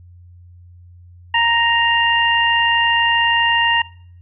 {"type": "harmonic tone", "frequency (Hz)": 932.3, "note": "A#5", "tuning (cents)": 0, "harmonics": [1, 2, 3], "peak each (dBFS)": [-17, -17, -17], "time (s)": [1.34, 3.82], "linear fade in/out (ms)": 5, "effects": ["noise-tail reverb RT60 0.6 s tail -22 dB re dry", "added 88 Hz sine -40 dBFS peak until 4.21 s"]}